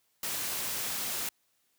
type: noise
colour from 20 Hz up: white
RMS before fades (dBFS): -34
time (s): 0.23-1.29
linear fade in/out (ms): 2
effects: white hiss -73 dBFS RMS until 1.78 s + high-pass 80 Hz 12 dB/octave